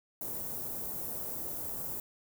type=band-stop noise; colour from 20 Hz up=white; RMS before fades=-38 dBFS; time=0.21-2 s; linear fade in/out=2 ms; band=610 to 15000 Hz; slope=12 dB/octave; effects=none